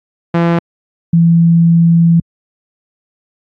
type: tone pair in turn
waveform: sawtooth / sine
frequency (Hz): 169.4 / 167.74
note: E3 / E3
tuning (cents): +48 / +30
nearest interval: unison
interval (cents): 18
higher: first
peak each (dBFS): -5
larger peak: neither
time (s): 0.34-0.59 / 1.13-2.2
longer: second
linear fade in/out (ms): 5
effects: low-pass 2000 Hz 12 dB/octave + AAC 64 kbps